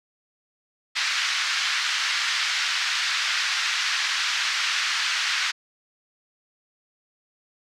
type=band-pass noise; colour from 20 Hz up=pink; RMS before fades=-25 dBFS; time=0.95-5.52 s; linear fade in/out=20 ms; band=1400 to 5600 Hz; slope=24 dB/octave; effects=none